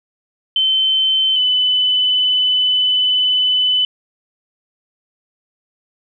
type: tone pair in turn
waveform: sine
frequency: 3079 / 3007 Hz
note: G7 / F#7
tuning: -32 / +27 cents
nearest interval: unison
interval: 41 cents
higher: first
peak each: -12 dBFS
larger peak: neither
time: 0.56-1.36 / 1.36-3.85 s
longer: second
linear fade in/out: 2 ms
effects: none